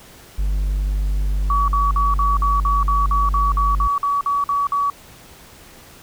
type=tone; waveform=triangle; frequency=49.44 Hz; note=G1; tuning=15 cents sharp; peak=-15 dBFS; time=0.38-3.88 s; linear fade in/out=10 ms
type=tone bursts; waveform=sine; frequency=1136 Hz; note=C#6; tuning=42 cents sharp; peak=-16 dBFS; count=15; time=1.5-4.9 s; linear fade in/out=2 ms; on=180 ms; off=50 ms
effects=pink hiss -44 dBFS RMS until 6.02 s